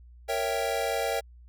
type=chord; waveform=square; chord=A# diminished seventh; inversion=none; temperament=equal with one note detuned; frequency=464 / 554.4 / 659.3 / 784 Hz; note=A#4 / C#5 / E5 / G5; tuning=-8 / 0 / 0 / 0 cents; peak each=-33 dBFS; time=0.28-1.21 s; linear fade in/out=20 ms; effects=added 60 Hz sine -48 dBFS peak until 1.48 s